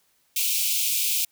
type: high-pass noise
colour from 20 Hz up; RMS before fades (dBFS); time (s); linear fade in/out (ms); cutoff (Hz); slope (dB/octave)
white; -24; 0.36-1.25; 5; 2300; 96
effects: white hiss -66 dBFS RMS until 1.31 s